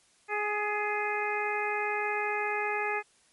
harmonic tone with a mistuned harmonic, 416.9 Hz, G#4, 7 cents sharp, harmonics 1 / 2 / 3 / 4 / 5 / 6, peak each -34 / -33 / -37 / -36 / -35 / -36 dBFS, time 0.28-3.03 s, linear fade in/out 50 ms, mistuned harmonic 4, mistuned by +23 cents, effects white hiss -64 dBFS RMS until 3.32 s + MP3 48 kbps

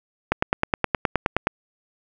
click train, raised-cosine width 0.5 ms, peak -3 dBFS, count 12, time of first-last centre 0.32-1.471 s, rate 9.56 Hz, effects none

